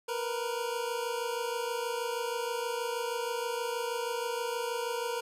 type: tone pair together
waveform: 25% pulse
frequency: 466.2 / 492.5 Hz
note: A#4 / B4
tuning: 0 / -5 cents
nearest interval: minor second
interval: 95 cents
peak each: -30 / -32 dBFS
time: 0.08-5.21 s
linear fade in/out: 10 ms
effects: resampled to 32000 Hz + 10-bit